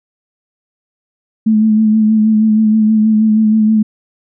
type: tone with vibrato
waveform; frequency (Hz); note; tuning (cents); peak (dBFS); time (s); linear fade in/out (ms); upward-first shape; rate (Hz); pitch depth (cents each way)
sine; 217; A3; -24; -7; 1.46-3.83; 10; sine; 6.3; 29
effects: none